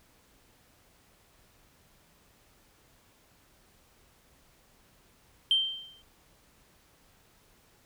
sine tone with exponential decay, 3136 Hz, G7, in tune, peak -18 dBFS, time 5.51-6.02 s, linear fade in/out 1 ms, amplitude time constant 110 ms, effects tanh soft clip ceiling -16 dBFS + pink hiss -63 dBFS RMS until 7.85 s

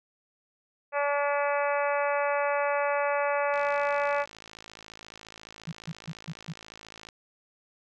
harmonic tone, 286.7 Hz, D4, 42 cents flat, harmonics 2 / 3 / 4 / 5 / 6 / 7 / 8 / 9, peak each -27 / -31 / -33 / -35 / -37 / -38 / -39 / -40 dBFS, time 0.92-4.26 s, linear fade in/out 50 ms
click train, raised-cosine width 0.2 ms, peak -27 dBFS, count 194, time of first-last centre 3.54-7.088 s, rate 54.4 Hz
sine tone bursts, 161.1 Hz, E3, 39 cents flat, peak -32 dBFS, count 5, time 5.67-6.53 s, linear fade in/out 10 ms, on 52 ms, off 150 ms
effects none

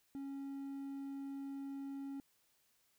triangle tone, 275.6 Hz, C#4, 10 cents flat, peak -40 dBFS, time 0.15-2.2 s, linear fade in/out 0 ms, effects white hiss -75 dBFS RMS until 2.98 s

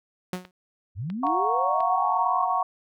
sawtooth tone with exponential decay, 182.3 Hz, F#3, 25 cents flat, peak -21 dBFS, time 0.33-0.51 s, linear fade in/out 2 ms, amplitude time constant 39 ms
clicks, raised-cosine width 0.3 ms, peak -26 dBFS, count 5, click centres 0.353 / 0.451 / 1.101 / 1.268 / 1.805 s
sine linear sweep, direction up, 78 to 1139 Hz, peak -28 dBFS, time 0.95-2.52 s, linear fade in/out 50 ms
sine chord, Gb major seventh, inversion third, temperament equal, 698.5 / 740 / 932.3 / 1108.7 Hz, F5 / Gb5 / Bb5 / Db6, 0 / 0 / 0 / 0 cents, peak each -31 / -26 / -28 / -25 dBFS, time 1.23-2.63 s, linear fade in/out 5 ms
effects none

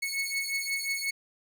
sawtooth beating tone pair, 2200 / 2205.6 Hz, C#7 / C#7, -14 / -9 cents, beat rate 5.6 Hz, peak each -29 dBFS, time 0.02-1.11 s, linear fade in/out 10 ms, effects none

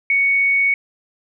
sine tone, 2226 Hz, C#7, 7 cents sharp, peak -13 dBFS, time 0.1-0.74 s, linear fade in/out 2 ms, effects none

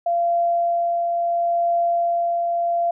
sine tone with tremolo, 687 Hz, F5, 29 cents flat, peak -16 dBFS, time 0.06-2.91 s, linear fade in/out 5 ms, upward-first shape triangle, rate 0.73 Hz, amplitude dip 30%, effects none

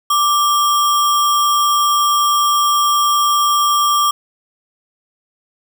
sine tone with sample-and-hold, 1174.7 Hz, D6, in tune, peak -11 dBFS, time 0.1-4.11 s, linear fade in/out 5 ms, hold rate 4410 Hz, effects none

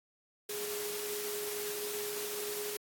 sine tone in noise, 415.3 Hz, G#4, in tune, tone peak -39 dBFS, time 0.49-2.77 s, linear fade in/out 5 ms, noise white, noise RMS -40 dBFS, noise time 0.49-2.77 s, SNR -2 dB, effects high-pass 150 Hz 12 dB/octave + AAC 64 kbps

